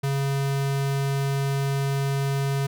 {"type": "tone", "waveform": "square", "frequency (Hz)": 138.2, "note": "C#3", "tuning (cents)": -5, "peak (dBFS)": -23, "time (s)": [0.03, 2.67], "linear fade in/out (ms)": 10, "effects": []}